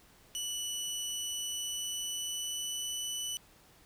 20% pulse tone with pitch glide, 2960 to 2979 Hz, F#7 to F#7, 0 to +11 cents, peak -29 dBFS, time 0.35-3.37 s, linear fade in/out 0 ms, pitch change +11 cents, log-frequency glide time 0.93-3.02 s, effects pink hiss -61 dBFS RMS until 3.85 s

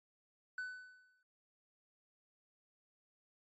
triangle tone with exponential decay, 1500 Hz, F#6, 23 cents sharp, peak -35 dBFS, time 0.58-1.23 s, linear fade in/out 2 ms, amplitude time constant 140 ms, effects tanh soft clip ceiling -31 dBFS + MP3 32 kbps

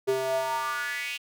square tone with high-pass filter sweep, 131.5 Hz, C3, 9 cents sharp, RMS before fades -29 dBFS, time 0.07-1.18 s, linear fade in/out 20 ms, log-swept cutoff 400 to 2800 Hz, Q 5.4, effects none

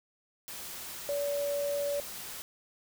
sine tone in noise, 572 Hz, D5, 46 cents flat, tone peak -29 dBFS, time 1.09-2 s, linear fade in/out 0 ms, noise white, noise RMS -42 dBFS, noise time 0.48-2.42 s, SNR +10 dB, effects none

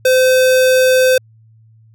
square tone, 514 Hz, C5, 31 cents flat, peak -9 dBFS, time 0.05-1.18 s, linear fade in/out 5 ms, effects added 111 Hz sine -44 dBFS peak until 1.94 s

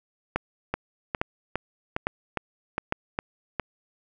two click trains, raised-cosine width 0.5 ms, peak -11 / -9 dBFS, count 8 / 4, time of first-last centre 0.74-3.597 / 0.36-2.924 s, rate 2.45 / 1.17 Hz, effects none

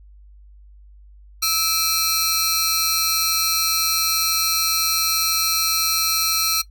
sawtooth tone cluster, 1306 / 2360 / 4094 / 4261 / 5750 Hz, E6 / D7 / C8 / C8 / F8, -17 / +8 / -38 / +31 / +50 cents, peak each -22 / -28 / -21 / -20 / -19 dBFS, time 1.42-6.62 s, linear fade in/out 10 ms, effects noise-tail reverb RT60 0.1 s tail -19 dB re dry + added 50 Hz sine -43 dBFS peak until 6.7 s

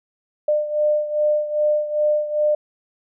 sine beating tone pair, 600 / 602.5 Hz, D5 / D5, +37 / +44 cents, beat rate 2.5 Hz, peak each -18 / -23 dBFS, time 0.48-2.55 s, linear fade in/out 5 ms, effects none

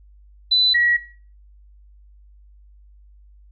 sine tone pair in turn, 3998 / 1917.6 Hz, B7 / A#6, +20 / +48 cents, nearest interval octave + minor second, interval 1272 cents, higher first, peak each -13 / -14 dBFS, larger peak first, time 0.51-0.74 / 0.74-0.97 s, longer neither, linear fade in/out 10 ms, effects noise-tail reverb RT60 0.4 s tail -17 dB re dry + added 50 Hz sine -46 dBFS peak until 3.51 s

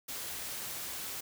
white noise, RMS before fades -40 dBFS, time 0.08-1.21 s, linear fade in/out 10 ms, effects none

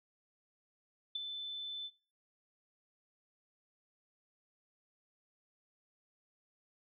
sine tone with ADSR envelope, 3520 Hz, A7, in tune, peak -32 dBFS, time 1.15-1.91 s, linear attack 7 ms, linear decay 14 ms, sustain -7 dB, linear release 55 ms, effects noise-tail reverb RT60 0.4 s tail -23 dB re dry

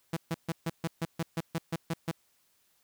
sawtooth tone bursts, 164.81 Hz, E3, in tune, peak -25 dBFS, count 12, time 0.13-2.114 s, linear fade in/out 5 ms, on 37 ms, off 140 ms, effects white hiss -70 dBFS RMS until 2.83 s

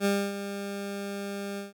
20% pulse tone with ADSR envelope, 200 Hz, G3, 35 cents sharp, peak -17 dBFS, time 0-1.73 s, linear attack 51 ms, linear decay 270 ms, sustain -11 dB, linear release 150 ms, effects none

